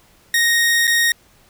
sawtooth tone with dropouts, 1864.7 Hz, A#6, in tune, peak -10 dBFS, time 0.34-1.12 s, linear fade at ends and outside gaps 2 ms, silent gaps 0.871-0.876 s, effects pink hiss -53 dBFS RMS until 1.49 s

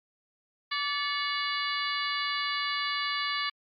harmonic tone with a mistuned harmonic, 579 Hz, D5, 25 cents flat, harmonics 2 / 3 / 4 / 5 / 6 / 7 / 8, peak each -33 / -35 / -36 / -37 / -38 / -38 / -39 dBFS, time 0.71-3.5 s, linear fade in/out 10 ms, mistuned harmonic 4, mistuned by -82 cents, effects Opus 48 kbps

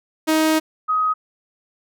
sawtooth / sine tone pair in turn, 314.8 / 1259.2 Hz, D#4 / D#6, +20 / +20 cents, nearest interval 2 octaves, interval 2400 cents, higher second, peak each -11 / -16 dBFS, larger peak first, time 0.27-0.6 / 0.88-1.14 s, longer first, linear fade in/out 20 ms, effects none

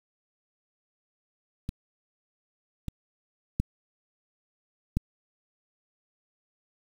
clicks, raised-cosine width 5 ms, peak -19 / -20 / -12 / -12 dBFS, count 4, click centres 1.691 / 2.883 / 3.6 / 4.97 s, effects 7-bit

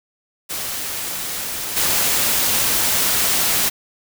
white noise with level steps, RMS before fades -26 / -18 dBFS, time 0.49-3.7 s, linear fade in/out 20 ms, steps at 1.76 s, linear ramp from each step 10 ms, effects none

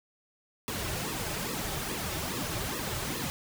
pink noise with flanger, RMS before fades -34 dBFS, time 0.68-3.3 s, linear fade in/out 0 ms, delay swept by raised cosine 1.3 to 4.3 ms, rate 2.4 Hz, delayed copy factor -0.8, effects none

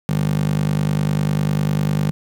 15% pulse tone with high-pass filter, 49.99 Hz, G1, 35 cents sharp, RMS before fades -19 dBFS, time 0.09-2.11 s, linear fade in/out 0 ms, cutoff 160 Hz, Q 3.5, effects none

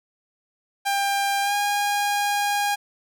sawtooth tone with pitch glide, 797 to 816.1 Hz, G5 to G#5, +28 to -31 cents, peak -17 dBFS, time 0.85-2.76 s, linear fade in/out 20 ms, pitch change +41 cents, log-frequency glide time 1.42-1.54 s, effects none

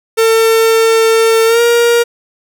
45% pulse tone with pitch glide, 450.4 to 471.4 Hz, A4 to A#4, +40 to +19 cents, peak -7 dBFS, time 0.17-2.04 s, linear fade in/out 20 ms, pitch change +79 cents, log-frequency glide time 1.46-1.61 s, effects none

